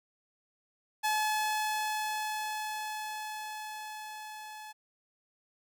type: tone with level ramp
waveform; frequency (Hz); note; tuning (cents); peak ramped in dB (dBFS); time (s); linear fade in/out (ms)
sawtooth; 857; A5; -46; -23 to -40; 1.03-4.73; 20
effects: none